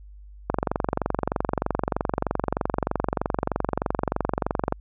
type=click train; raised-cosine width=1 ms; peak=-8 dBFS; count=99; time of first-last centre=0.5-4.724 s; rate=23.2 Hz; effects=added 50 Hz sine -42 dBFS peak until 4.8 s